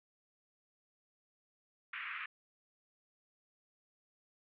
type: band-pass noise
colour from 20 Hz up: white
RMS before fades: -43 dBFS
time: 1.93-2.26 s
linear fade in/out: 5 ms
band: 1200 to 2600 Hz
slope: 48 dB/octave
effects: none